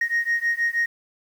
sine beating tone pair, 1864.7 / 1871 Hz, A#6 / A#6, 0 / +6 cents, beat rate 6.3 Hz, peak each -22 dBFS, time 0.01-0.86 s, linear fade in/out 5 ms, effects tanh soft clip ceiling -16 dBFS + 8-bit

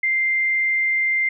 sine tone, 2093 Hz, C7, in tune, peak -17 dBFS, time 0.03-1.29 s, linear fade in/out 5 ms, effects none

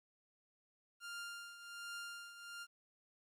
sawtooth tone with tremolo, 1399 Hz, F6, 3 cents sharp, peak -40 dBFS, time 1-2.67 s, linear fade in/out 50 ms, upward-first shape triangle, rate 1.3 Hz, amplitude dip 70%, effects low-pass 12000 Hz 12 dB/octave + 13-bit

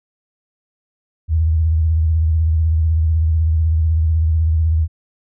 sine tone with vibrato, 80.1 Hz, E2, 49 cents flat, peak -12 dBFS, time 1.28-4.88 s, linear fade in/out 50 ms, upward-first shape sine, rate 16 Hz, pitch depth 72 cents each way, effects none

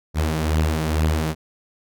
sawtooth beating tone pair, 77.78 / 79.98 Hz, D#2 / D#2, 0 / +48 cents, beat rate 2.2 Hz, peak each -16 / -20 dBFS, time 0.14-1.35 s, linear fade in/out 50 ms, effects none

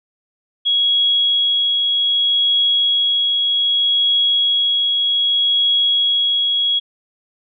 sine tone with tremolo, 3322 Hz, G#7, in tune, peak -12 dBFS, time 0.65-6.8 s, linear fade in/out 20 ms, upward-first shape triangle, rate 0.64 Hz, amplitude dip 25%, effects none

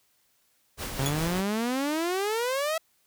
pink noise with tremolo, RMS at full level -33 dBFS, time 0.77-1.43 s, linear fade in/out 50 ms, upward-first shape sine, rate 4.9 Hz, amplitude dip 35%
sawtooth exponential sweep, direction up, 131.4 to 659.3 Hz, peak -22 dBFS, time 0.99-2.78 s, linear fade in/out 5 ms
15% pulse tone with exponential decay, 3394 Hz, G#7, 37 cents sharp, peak -18 dBFS, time 1.06-1.17 s, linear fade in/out 0 ms, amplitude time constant 23 ms
effects white hiss -68 dBFS RMS until 3.06 s

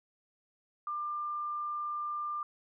sine tone, 1194 Hz, D6, 28 cents sharp, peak -33 dBFS, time 0.87-2.43 s, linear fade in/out 2 ms, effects none

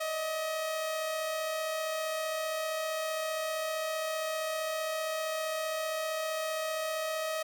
sawtooth tone pair together, 598 / 633.3 Hz, D5 / D#5, +31 / +30 cents, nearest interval minor second, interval 99 cents, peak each -39 / -28 dBFS, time 0-7.43 s, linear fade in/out 10 ms, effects none

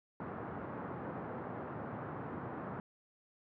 pink band-pass noise, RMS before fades -43 dBFS, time 0.2-2.8 s, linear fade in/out 0 ms, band 110 to 1400 Hz, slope 24 dB/octave, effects none

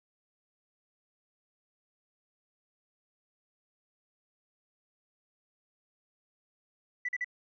sine tone bursts, 1975.5 Hz, B6, in tune, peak -29 dBFS, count 3, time 7.05-7.245 s, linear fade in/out 5 ms, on 37 ms, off 42 ms, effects tanh soft clip ceiling -25 dBFS

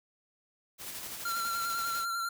white noise with tremolo, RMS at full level -40 dBFS, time 0.78-2.06 s, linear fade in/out 50 ms, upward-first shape square, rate 12 Hz, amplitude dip 30%
square tone with vibrato, 1370 Hz, F6, 34 cents flat, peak -32 dBFS, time 1.25-2.29 s, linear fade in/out 5 ms, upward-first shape square, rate 10 Hz, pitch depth 22 cents each way
effects none

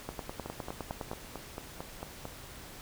two click trains, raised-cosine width 1 ms, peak -24 / -22 dBFS, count 9 / 11, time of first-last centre 0.46-2.254 / 0.09-1.115 s, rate 4.46 / 9.76 Hz, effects pink hiss -48 dBFS RMS until 2.81 s

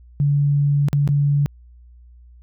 sine tone with dropouts, 143.4 Hz, D3, 41 cents flat, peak -14 dBFS, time 0.2-1.46 s, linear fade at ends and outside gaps 0 ms, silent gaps 0.885-0.93 / 1.076-1.089 s, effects added 60 Hz sine -43 dBFS peak until 2.42 s

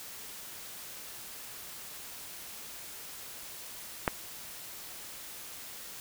clicks, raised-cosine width 0.5 ms, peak -10 / -30 dBFS, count 2, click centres 4.078 / 4.084 s, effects white hiss -45 dBFS RMS until 6 s

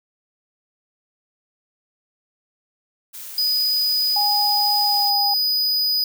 blue noise, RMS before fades -35 dBFS, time 3.13-5.11 s, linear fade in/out 20 ms
square tone, 4969 Hz, D#8, 3 cents flat, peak -18 dBFS, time 3.38-6.04 s, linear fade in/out 2 ms
sine tone with pitch glide, 825 to 812.2 Hz, G#5 to G#5, -12 to -39 cents, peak -21 dBFS, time 4.16-5.34 s, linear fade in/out 5 ms, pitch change -27 cents, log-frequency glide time 4.82-5.07 s
effects none

